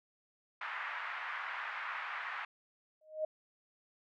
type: band-pass noise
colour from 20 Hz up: white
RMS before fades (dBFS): -41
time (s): 0.61-2.45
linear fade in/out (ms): 5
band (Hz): 930 to 2000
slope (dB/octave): 24
type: tone with exponential growth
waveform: sine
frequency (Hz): 622.3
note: D#5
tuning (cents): 0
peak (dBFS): -29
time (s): 3.01-3.25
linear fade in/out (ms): 5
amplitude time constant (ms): 52
effects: none